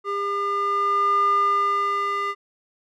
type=tone with band-pass filter sweep; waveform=square; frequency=402.3 Hz; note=G4; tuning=45 cents sharp; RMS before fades=-22 dBFS; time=0.04-2.35 s; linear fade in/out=50 ms; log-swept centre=940 to 1500 Hz; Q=5.3; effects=none